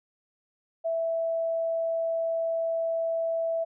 sine tone, 659.3 Hz, E5, in tune, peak -25 dBFS, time 0.84-3.65 s, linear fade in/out 20 ms, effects none

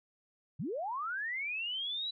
sine linear sweep, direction up, 111 to 3972 Hz, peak -34 dBFS, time 0.59-2.11 s, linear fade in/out 10 ms, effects none

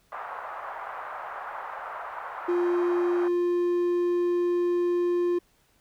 white band-pass noise, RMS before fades -37 dBFS, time 0.12-3.28 s, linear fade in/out 2 ms, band 670 to 1300 Hz, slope 24 dB/octave
triangle tone, 351 Hz, F4, 9 cents sharp, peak -20 dBFS, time 2.48-5.39 s, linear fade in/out 10 ms
effects pink hiss -65 dBFS RMS until 5.8 s

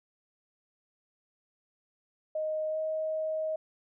sine tone with pitch glide, 622.3 to 629.2 Hz, D#5 to D#5, 0 to +19 cents, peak -29 dBFS, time 2.35-3.56 s, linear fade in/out 5 ms, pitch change +19 cents, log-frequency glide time 2.69-2.78 s, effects none

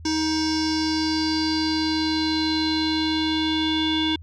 square tone with low-pass filter sweep, 314.7 Hz, D#4, 20 cents sharp, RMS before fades -23 dBFS, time 0.05-4.16 s, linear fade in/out 5 ms, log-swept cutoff 5600 to 3400 Hz, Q 7.4, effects added 82 Hz sine -38 dBFS peak until 4.22 s

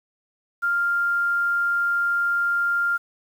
sine tone with quantisation, 1396.9 Hz, F6, in tune, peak -19 dBFS, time 0.62-2.98 s, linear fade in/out 20 ms, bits 8, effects none

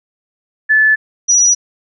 sine tone pair in turn, 1737 / 5843 Hz, A6 / F#8, -23 / -23 cents, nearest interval octave + major sixth, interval 2100 cents, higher second, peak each -7 dBFS, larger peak neither, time 0.69-0.96 / 1.28-1.55 s, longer neither, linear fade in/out 20 ms, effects none

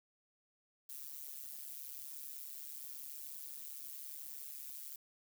violet noise with amplitude modulation, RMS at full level -44 dBFS, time 0.89-4.96 s, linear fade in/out 5 ms, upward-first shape sine, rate 141 Hz, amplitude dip 90%, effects none

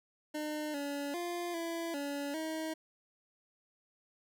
25% pulse tone with pitch steps, 303 / 284.7 / 348.3 / 334.3 / 284.4 / 317.5 Hz, D#4 / C#4 / F4 / E4 / C#4 / D#4, -46 / +46 / -5 / +24 / +45 / +35 cents, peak -32 dBFS, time 0.34-2.74 s, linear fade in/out 10 ms, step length 400 ms, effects none

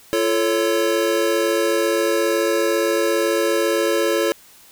square chord, F augmented, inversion none, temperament equal with one note detuned, 342.2 / 440 / 554.4 Hz, F4 / A4 / C#5, -35 / 0 / 0 cents, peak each -22 dBFS, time 0.13-4.32 s, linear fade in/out 0 ms, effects white hiss -48 dBFS RMS until 4.71 s

